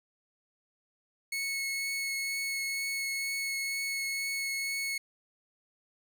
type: tone with vibrato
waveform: sawtooth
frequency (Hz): 2196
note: C#7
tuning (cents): -17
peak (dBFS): -28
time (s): 1.32-4.98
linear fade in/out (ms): 5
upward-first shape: triangle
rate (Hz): 2.1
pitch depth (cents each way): 10
effects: none